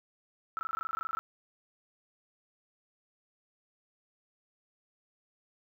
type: tone bursts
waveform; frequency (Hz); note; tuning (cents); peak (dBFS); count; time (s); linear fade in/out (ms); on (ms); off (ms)
sine; 1318.5; E6; 0; -31; 16; 0.57-1.19; 0; 20; 20
effects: none